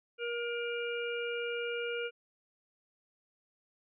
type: harmonic tone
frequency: 473.6 Hz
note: A#4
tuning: 27 cents sharp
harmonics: 1 / 3 / 5 / 6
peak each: -35 / -40 / -42 / -43 dBFS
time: 0.18-2.11 s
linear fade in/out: 50 ms
effects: none